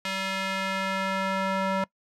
square tone with band-pass filter sweep, 192 Hz, G3, 36 cents flat, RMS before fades -28 dBFS, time 0.05-1.84 s, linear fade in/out 2 ms, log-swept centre 2700 to 1000 Hz, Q 0.93, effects noise-tail reverb RT60 0.1 s tail -22 dB re dry

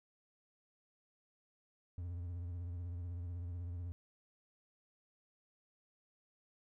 triangle tone with vibrato, 87.31 Hz, F2, in tune, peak -38 dBFS, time 1.98-3.92 s, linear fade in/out 0 ms, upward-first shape triangle, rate 16 Hz, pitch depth 76 cents each way, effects none

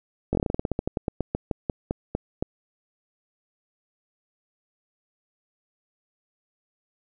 slowing click train, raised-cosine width 2 ms, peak -11 dBFS, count 22, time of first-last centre 0.33-2.425 s, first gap 20 ms, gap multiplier 1.14, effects none

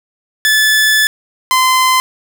sawtooth tone pair in turn, 1734 / 1031 Hz, A6 / C6, -26 / -26 cents, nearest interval major sixth, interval 900 cents, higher first, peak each -5 dBFS, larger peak neither, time 0.45-1.07 / 1.51-2 s, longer first, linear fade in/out 0 ms, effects none

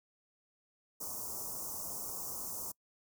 white band-stop noise, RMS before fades -41 dBFS, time 1-2.72 s, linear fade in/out 10 ms, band 1200 to 5500 Hz, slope 48 dB/octave, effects noise-tail reverb RT60 0.1 s tail -25 dB re dry

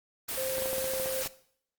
white noise, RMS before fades -34 dBFS, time 0.28-1.28 s, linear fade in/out 10 ms
triangle tone, 525 Hz, C5, 6 cents sharp, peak -30 dBFS, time 0.37-1.23 s, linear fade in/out 10 ms
clicks, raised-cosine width 1 ms, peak -24 dBFS, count 10, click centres 0.582 / 0.622 / 0.658 / 0.731 / 0.782 / 0.843 / 0.936 / 0.999 / 1.059 / 1.26 s
effects noise-tail reverb RT60 0.6 s tail -18 dB re dry + Opus 24 kbps

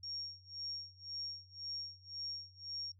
sine tone with tremolo, 5550 Hz, F8, 12 cents flat, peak -39 dBFS, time 0.03-2.92 s, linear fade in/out 5 ms, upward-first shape sine, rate 1.9 Hz, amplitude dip 95%, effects noise-tail reverb RT60 0.1 s tail -25 dB re dry + added 92 Hz sine -61 dBFS peak until 2.99 s

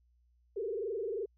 sine tone with frequency modulation, 426.5 Hz, G#4, 46 cents sharp, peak -33 dBFS, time 0.56-1.26 s, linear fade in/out 10 ms, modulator 22.8 Hz, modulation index 2.1, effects added 60 Hz sine -66 dBFS peak until 1.37 s

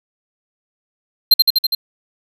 square tone with echo, 4162 Hz, C8, 10 cents flat, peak -5 dBFS, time 1.31-1.34 s, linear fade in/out 5 ms, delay 82 ms, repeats 5, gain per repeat -2 dB, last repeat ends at 1.75 s, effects none

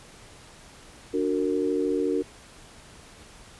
sine chord, D augmented, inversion none, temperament just, 293.7 / 367.1 / 458.9 Hz, D4 / F#4 / A#4, 0 / -14 / -27 cents, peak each -27 dBFS, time 1.13-2.23 s, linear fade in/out 20 ms, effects pink hiss -49 dBFS RMS until 3.59 s + resampled to 24000 Hz

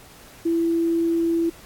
sine tone with quantisation, 333.5 Hz, E4, 20 cents sharp, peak -18 dBFS, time 0.45-1.5 s, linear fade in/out 10 ms, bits 8, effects pink hiss -47 dBFS RMS until 1.65 s + AAC 64 kbps

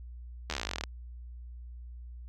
slowing click train, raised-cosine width 0.2 ms, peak -15 dBFS, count 19, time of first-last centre 0.5-0.838 s, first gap 12 ms, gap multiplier 1.05, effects added 60 Hz sine -42 dBFS peak until 2.28 s

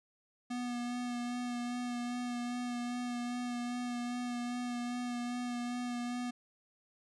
square tone with vibrato, 243.5 Hz, B3, 24 cents flat, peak -36 dBFS, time 0.5-6.31 s, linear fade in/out 10 ms, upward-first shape sine, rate 2.5 Hz, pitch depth 18 cents each way, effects resampled to 22050 Hz

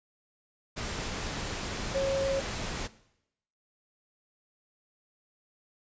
sine tone in noise, 544 Hz, C#5, 33 cents flat, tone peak -25 dBFS, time 1.94-2.41 s, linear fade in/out 20 ms, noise pink, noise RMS -35 dBFS, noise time 0.76-2.88 s, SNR +7 dB, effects noise-tail reverb RT60 0.8 s tail -18 dB re dry + resampled to 16000 Hz

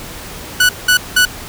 sawtooth tone bursts, 1480 Hz, F#6, in tune, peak -4 dBFS, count 3, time 0.6-1.253 s, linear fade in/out 5 ms, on 91 ms, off 190 ms, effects pink hiss -30 dBFS RMS until 1.48 s

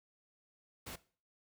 pink noise, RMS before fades -45 dBFS, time 0.86-0.96 s, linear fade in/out 10 ms, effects noise-tail reverb RT60 0.4 s tail -18 dB re dry + high-pass 60 Hz 12 dB/octave

